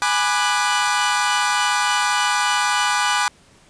sawtooth chord, G# half-diminished seventh, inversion none, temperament equal with one note detuned, 830.6 / 987.8 / 1193.1 / 1480 Hz, G#5 / B5 / D6 / F#6, 0 / 0 / +27 / 0 cents, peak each -19 dBFS, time 0.02-3.28 s, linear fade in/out 0 ms, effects pink hiss -52 dBFS RMS until 3.69 s + resampled to 22050 Hz

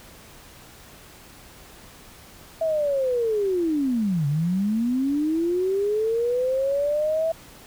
sine linear two-way sweep, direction down then up, 658 to 138.8 to 658 Hz, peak -20 dBFS, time 2.61-7.32 s, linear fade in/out 5 ms, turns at 4.27 s, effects pink hiss -47 dBFS RMS until 7.66 s

